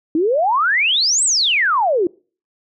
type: exponential two-way sweep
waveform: sine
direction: up then down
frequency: 300.9 to 8372 to 327.7 Hz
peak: -13 dBFS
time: 0.15-2.07 s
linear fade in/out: 2 ms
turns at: 1.24 s
effects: noise-tail reverb RT60 0.4 s tail -25 dB re dry